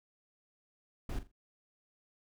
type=noise with echo; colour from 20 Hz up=brown; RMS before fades=-36 dBFS; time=1.09-1.19 s; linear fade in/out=5 ms; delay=42 ms; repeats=3; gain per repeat=-12 dB; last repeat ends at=1.316 s; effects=none